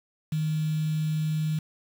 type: tone with quantisation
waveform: sine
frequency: 155.56 Hz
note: D#3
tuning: in tune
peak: -24 dBFS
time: 0.32-1.59 s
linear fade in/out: 5 ms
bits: 7
effects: none